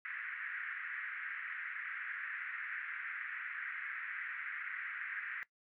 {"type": "band-pass noise", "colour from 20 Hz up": "pink", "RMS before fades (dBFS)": -43, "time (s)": [0.05, 5.43], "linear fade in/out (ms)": 0, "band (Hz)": [1500, 2100], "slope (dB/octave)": 48, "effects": ["noise-tail reverb RT60 0.1 s tail -19 dB re dry"]}